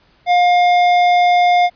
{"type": "tone with hard clipping", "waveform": "sine", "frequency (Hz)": 710, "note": "F5", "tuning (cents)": 28, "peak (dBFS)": -11, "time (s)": [0.26, 1.7], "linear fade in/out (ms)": 50, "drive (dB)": 11, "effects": ["pink hiss -54 dBFS RMS until 1.75 s", "resampled to 11025 Hz"]}